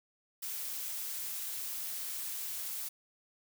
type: noise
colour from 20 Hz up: blue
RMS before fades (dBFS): -39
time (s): 0.42-2.89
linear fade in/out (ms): 10
effects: none